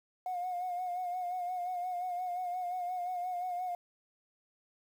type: tone with vibrato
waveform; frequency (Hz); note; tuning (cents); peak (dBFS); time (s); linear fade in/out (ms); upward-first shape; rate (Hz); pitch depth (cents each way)
sine; 721; F#5; -45; -32; 0.26-3.75; 2; sine; 5.7; 44
effects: tanh soft clip ceiling -30 dBFS + 10-bit